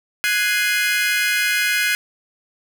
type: chord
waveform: 35% pulse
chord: Ab dominant seventh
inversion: third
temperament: equal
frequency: 1480 / 1661.2 / 2093 / 2489 Hz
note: Gb6 / Ab6 / C7 / Eb7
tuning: 0 / 0 / 0 / 0 cents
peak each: -21 dBFS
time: 0.24-1.95 s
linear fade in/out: 0 ms
effects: none

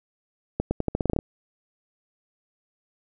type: accelerating click train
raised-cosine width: 2 ms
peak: -10 dBFS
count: 11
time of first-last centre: 0.6-1.189 s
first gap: 110 ms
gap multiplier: 0.85
effects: none

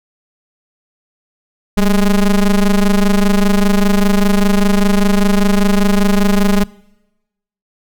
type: ring-modulated tone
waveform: square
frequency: 103.83 Hz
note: G#2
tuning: in tune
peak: -7 dBFS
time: 1.77-6.64 s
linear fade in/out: 5 ms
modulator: 91.3 Hz
effects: noise-tail reverb RT60 1.0 s tail -24 dB re dry

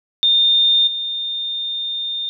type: tone with level steps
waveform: sine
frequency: 3630 Hz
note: A#7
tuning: 47 cents flat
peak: -11 / -21 dBFS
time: 0.23-2.29 s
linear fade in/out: 0 ms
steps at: 0.87 s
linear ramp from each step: 5 ms
effects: none

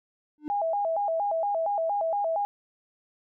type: tone with exponential growth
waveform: triangle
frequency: 300.4 Hz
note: D4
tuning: 39 cents sharp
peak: -25 dBFS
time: 0.38-0.48 s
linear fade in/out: 0 ms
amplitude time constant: 21 ms
type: tone with vibrato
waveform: sine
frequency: 730 Hz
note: F#5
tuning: 24 cents flat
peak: -24 dBFS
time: 0.5-2.45 s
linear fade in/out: 0 ms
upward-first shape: square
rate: 4.3 Hz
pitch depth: 190 cents each way
effects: none

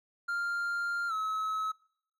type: tone with pitch glide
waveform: triangle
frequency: 1396.9 to 1288.4 Hz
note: F6 to E6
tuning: 0 to -40 cents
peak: -28 dBFS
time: 0.28-1.72 s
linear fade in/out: 10 ms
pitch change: -140 cents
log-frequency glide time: 1.08-1.13 s
effects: noise-tail reverb RT60 0.7 s tail -23 dB re dry + MP3 96 kbps

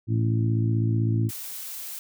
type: harmonic tone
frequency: 55.9 Hz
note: A1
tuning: 28 cents sharp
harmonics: 2 / 3 / 4 / 5 / 6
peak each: -21 / -34 / -32 / -32 / -33 dBFS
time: 0.07-1.31 s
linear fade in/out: 50 ms
type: noise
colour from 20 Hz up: blue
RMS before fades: -36 dBFS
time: 1.29-1.99 s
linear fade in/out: 2 ms
effects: none

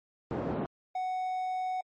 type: band-pass noise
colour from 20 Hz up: pink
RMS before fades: -33 dBFS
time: 0.31-0.66 s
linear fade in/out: 0 ms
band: 160 to 690 Hz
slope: 12 dB/octave
type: tone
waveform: triangle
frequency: 742 Hz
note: F#5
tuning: 5 cents sharp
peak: -28 dBFS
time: 0.95-1.81 s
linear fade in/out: 5 ms
effects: MP3 32 kbps

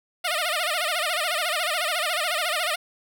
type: tone with vibrato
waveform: 10% pulse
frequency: 659.3 Hz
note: E5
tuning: in tune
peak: -15 dBFS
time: 0.24-2.76 s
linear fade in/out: 10 ms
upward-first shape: sine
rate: 14 Hz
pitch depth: 170 cents each way
effects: none

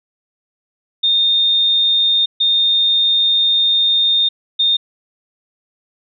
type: tone bursts at uneven times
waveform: sine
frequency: 3653 Hz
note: A#7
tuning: 36 cents flat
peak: -11 dBFS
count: 3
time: 1.03-2.26 / 2.4-4.29 / 4.59-4.77 s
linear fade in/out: 10 ms
effects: none

